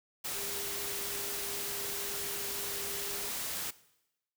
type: tone in noise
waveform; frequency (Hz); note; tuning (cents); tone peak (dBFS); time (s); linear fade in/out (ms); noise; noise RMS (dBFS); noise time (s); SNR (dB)
sine; 402.6; G4; +46; -46; 0.34-3.29; 10; white; -37; 0.24-3.71; -12
effects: noise-tail reverb RT60 0.9 s tail -19 dB re dry